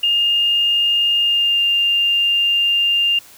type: tone with pitch glide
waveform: sine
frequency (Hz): 2824 to 2800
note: F7 to F7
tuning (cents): +19 to +4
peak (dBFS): -13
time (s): 0.03-3.19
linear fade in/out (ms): 5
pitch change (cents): -15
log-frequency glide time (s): 1.2-1.61
effects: white hiss -44 dBFS RMS until 3.37 s